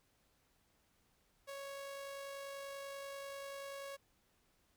sawtooth tone with amplitude modulation, 554.4 Hz, C#5, in tune, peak -40 dBFS, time 1.47-3.97 s, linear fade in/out 20 ms, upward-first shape sine, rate 50.3 Hz, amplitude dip 25%, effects pink hiss -75 dBFS RMS until 4.76 s

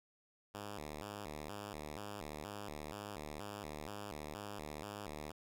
5% pulse tone with vibrato, 87.9 Hz, F2, 12 cents sharp, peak -33 dBFS, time 0.54-5.32 s, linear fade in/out 10 ms, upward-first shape square, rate 2.1 Hz, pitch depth 270 cents each way, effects none

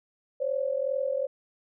sine tone pair together, 525.5 / 568 Hz, C5 / C#5, +7 / +42 cents, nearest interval minor second, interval 135 cents, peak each -28 / -29 dBFS, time 0.4-1.27 s, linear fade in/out 10 ms, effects none

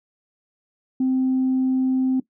sine tone, 260 Hz, C4, 11 cents flat, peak -16 dBFS, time 1-2.2 s, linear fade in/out 5 ms, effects noise-tail reverb RT60 0.1 s tail -18 dB re dry + tanh soft clip ceiling -14 dBFS

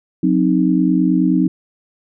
sine chord, C diminished, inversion second, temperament equal with one note detuned, 181.5 / 261.6 / 311.1 Hz, Gb3 / C4 / Eb4, -33 / 0 / 0 cents, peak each -16 dBFS, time 0.23-1.48 s, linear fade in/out 5 ms, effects none

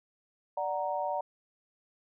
sine chord, D augmented, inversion none, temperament equal with one note detuned, 587.3 / 742.1 / 932.3 Hz, D5 / F#5 / A#5, 0 / +5 / 0 cents, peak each -34 dBFS, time 0.57-1.21 s, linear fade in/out 5 ms, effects none

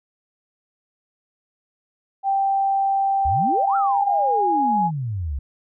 sine tone with pitch glide, 784 to 835.4 Hz, G5 to G#5, 0 to +10 cents, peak -17 dBFS, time 2.23-4.91 s, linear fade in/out 50 ms, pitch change +110 cents, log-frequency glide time 3.64-4.77 s
sine exponential two-way sweep, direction up then down, 64.1 to 1396 to 64.1 Hz, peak -23 dBFS, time 3.25-5.39 s, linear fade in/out 5 ms, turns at 3.76 s
effects none

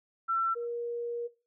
sine tone pair in turn, 1345 / 473.7 Hz, E6 / A#4, +34 / +28 cents, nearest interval octave + tritone, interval 1806 cents, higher first, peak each -26 / -32 dBFS, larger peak first, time 0.28-0.55 / 0.55-1.28 s, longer second, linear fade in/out 20 ms, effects noise-tail reverb RT60 0.3 s tail -17 dB re dry

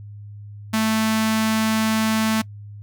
sawtooth tone with notch filter, 220 Hz, A3, in tune, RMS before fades -20 dBFS, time 0.73-2.42 s, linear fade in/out 10 ms, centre 460 Hz, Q 0.86, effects noise-tail reverb RT60 0.1 s tail -23 dB re dry + added 103 Hz sine -35 dBFS peak until 2.82 s

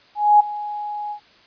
sine tone with ADSR envelope, 834 Hz, G#5, 7 cents sharp, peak -7 dBFS, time 0.15-1.2 s, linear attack 250 ms, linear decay 10 ms, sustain -18 dB, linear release 87 ms, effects white hiss -52 dBFS RMS until 1.46 s + resampled to 11025 Hz

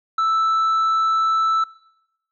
triangle tone with tanh clipping, 1318.5 Hz, E6, in tune, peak -17 dBFS, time 0.18-1.64 s, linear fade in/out 5 ms, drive 8 dB, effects noise-tail reverb RT60 0.9 s tail -23 dB re dry

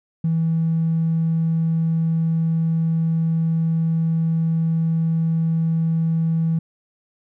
triangle tone with tanh clipping, 163.2 Hz, E3, 17 cents flat, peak -16 dBFS, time 0.24-6.59 s, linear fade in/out 5 ms, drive 1 dB, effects none

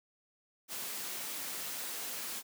white high-pass noise, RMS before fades -40 dBFS, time 0.68-2.43 s, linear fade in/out 50 ms, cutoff 160 Hz, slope 24 dB/octave, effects none

